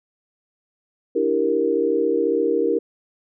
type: chord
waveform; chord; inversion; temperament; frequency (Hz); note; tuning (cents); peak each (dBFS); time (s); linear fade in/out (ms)
sine; E half-diminished seventh; third; equal; 293.7 / 329.6 / 392 / 466.2; D4 / E4 / G4 / Bb4; 0 / 0 / 0 / 0; -26 / -24 / -23 / -20; 1.15-2.79; 10
effects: none